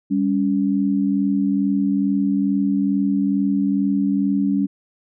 sine tone pair together, 198.7 / 281 Hz, G3 / C#4, +24 / +24 cents, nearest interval tritone, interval 600 cents, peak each -19 dBFS, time 0.1-4.67 s, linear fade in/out 20 ms, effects none

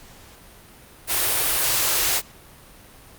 white band-stop noise, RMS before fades -21 dBFS, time 1.07-2.22 s, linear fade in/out 50 ms, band 150 to 300 Hz, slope 48 dB/octave, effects pink hiss -47 dBFS RMS until 3.18 s + Opus 48 kbps

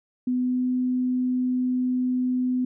sine tone with pitch glide, 250.6 to 252.3 Hz, B3 to B3, +25 to +37 cents, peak -21 dBFS, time 0.27-2.65 s, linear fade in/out 5 ms, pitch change +12 cents, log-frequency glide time 0.39-0.67 s, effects none

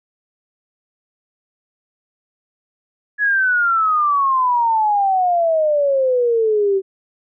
sine exponential sweep, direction down, 1700 to 379.9 Hz, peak -13 dBFS, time 3.18-6.82 s, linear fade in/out 50 ms, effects none

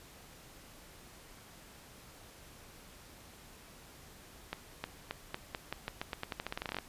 accelerating click train, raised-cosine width 0.3 ms, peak -20 dBFS, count 22, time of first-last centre 4.53-6.787 s, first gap 310 ms, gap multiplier 0.87, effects pink hiss -55 dBFS RMS until 6.88 s + resampled to 32000 Hz

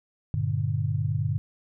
sine chord, G minor, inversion none, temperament just, 98 / 117.6 / 147 Hz, G2 / Bb2 / D3, 0 / +16 / +2 cents, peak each -28 dBFS, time 0.34-1.38 s, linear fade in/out 0 ms, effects none

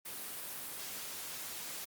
white noise, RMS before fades -43 dBFS, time 0.05-1.85 s, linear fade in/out 10 ms, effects high-pass 100 Hz 12 dB/octave + Opus 32 kbps

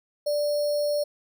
sine tone with sample-and-hold, 587.3 Hz, D5, in tune, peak -22 dBFS, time 0.26-1.04 s, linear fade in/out 10 ms, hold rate 4900 Hz, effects none

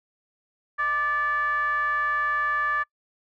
triangle ring-modulated tone, 280 Hz, C#4, 18 cents sharp, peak -17 dBFS, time 0.78-2.84 s, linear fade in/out 20 ms, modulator 1460 Hz, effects noise-tail reverb RT60 0.1 s tail -25 dB re dry

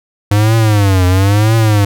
square tone with vibrato, 101.3 Hz, G#2, 43 cents flat, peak -8 dBFS, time 0.31-1.85 s, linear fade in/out 5 ms, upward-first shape triangle, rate 1 Hz, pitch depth 210 cents each way, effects none

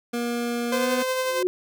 25% pulse tone with pitch glide, 238.1 to 248.5 Hz, A#3 to B3, +37 to +11 cents, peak -21 dBFS, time 0.13-1.03 s, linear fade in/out 10 ms, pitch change +74 cents, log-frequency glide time 0.72-0.9 s
sawtooth tone with tremolo, 516 Hz, C5, 24 cents flat, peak -18 dBFS, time 0.72-1.43 s, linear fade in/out 5 ms, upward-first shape sine, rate 11 Hz, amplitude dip 30%
sine tone with exponential growth, 363.8 Hz, F#4, 29 cents flat, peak -16 dBFS, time 1.23-1.47 s, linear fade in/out 0 ms, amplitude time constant 52 ms
effects none

